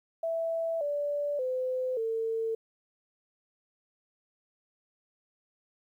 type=tone with pitch steps; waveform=sine; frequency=659.3 / 580.6 / 511.3 / 450.3 Hz; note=E5 / D5 / C5 / A4; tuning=0 / -20 / -40 / +40 cents; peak=-28 dBFS; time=0.23-2.55 s; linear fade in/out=5 ms; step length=580 ms; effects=11-bit